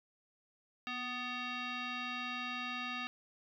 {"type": "tone with frequency modulation", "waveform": "sine", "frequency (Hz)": 751, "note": "F#5", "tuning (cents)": 26, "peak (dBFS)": -37, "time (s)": [0.87, 3.07], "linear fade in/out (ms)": 0, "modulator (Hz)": 996, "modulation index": 3, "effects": []}